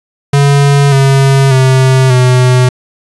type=tone with pitch steps; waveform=square; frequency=141.4 / 136.19 / 131.17 / 126.34 Hz; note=C#3 / C#3 / C3 / B2; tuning=+35 / -30 / +5 / +40 cents; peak=-5 dBFS; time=0.33-2.69 s; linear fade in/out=5 ms; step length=590 ms; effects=resampled to 24000 Hz + 7-bit